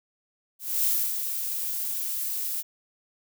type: noise with ADSR envelope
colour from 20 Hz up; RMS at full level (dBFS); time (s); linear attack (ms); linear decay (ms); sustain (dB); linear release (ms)
violet; -23; 0.59-2.63; 260; 290; -7; 28
effects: none